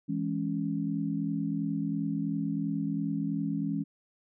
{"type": "chord", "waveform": "sine", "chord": "C# minor", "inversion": "first", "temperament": "equal", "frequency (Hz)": [164.81, 207.7, 277.2], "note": ["E3", "G#3", "C#4"], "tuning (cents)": [0, 0, 0], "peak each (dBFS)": [-33, -33, -32], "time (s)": [0.08, 3.84], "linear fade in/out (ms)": 20, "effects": []}